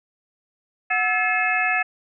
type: tone cluster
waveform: sine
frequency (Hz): 737 / 1309 / 1721 / 2142 / 2593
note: F#5 / E6 / A6 / C7 / E7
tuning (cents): -7 / -13 / -39 / +40 / -29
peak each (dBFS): -25 / -29 / -23 / -26 / -24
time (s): 0.9-1.83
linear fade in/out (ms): 10
effects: none